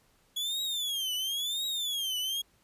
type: tone with vibrato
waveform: 40% pulse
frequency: 3365 Hz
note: G#7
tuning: 22 cents sharp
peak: -29 dBFS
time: 0.36-2.42 s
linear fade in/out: 10 ms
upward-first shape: triangle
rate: 0.96 Hz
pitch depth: 230 cents each way
effects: pink hiss -67 dBFS RMS until 2.63 s + resampled to 32000 Hz